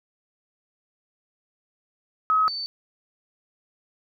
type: tone pair in turn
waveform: sine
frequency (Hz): 1275 / 4535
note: D#6 / C#8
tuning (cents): +42 / +39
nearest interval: octave + minor seventh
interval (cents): 2197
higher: second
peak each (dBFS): -17 / -28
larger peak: first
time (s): 2.3-2.48 / 2.48-2.66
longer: neither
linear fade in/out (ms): 0
effects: none